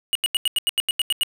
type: tone bursts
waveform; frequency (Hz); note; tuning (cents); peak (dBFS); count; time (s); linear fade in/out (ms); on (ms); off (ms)
square; 2896; F#7; -38; -18; 11; 0.13-1.233; 0; 23; 85
effects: none